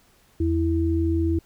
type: tone pair together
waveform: sine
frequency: 82.69 / 329.6 Hz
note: E2 / E4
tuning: +6 / 0 cents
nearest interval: 2 octaves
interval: 2394 cents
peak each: -22 dBFS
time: 0.4-1.39 s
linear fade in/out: 5 ms
effects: pink hiss -59 dBFS RMS until 1.45 s